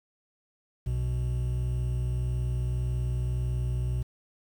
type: tone pair together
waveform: triangle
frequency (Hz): 61.73 / 123.47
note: B1 / B2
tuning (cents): 0 / 0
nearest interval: octave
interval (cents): 1200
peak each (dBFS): -27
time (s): 0.86-4.03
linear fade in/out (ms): 10
effects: 9-bit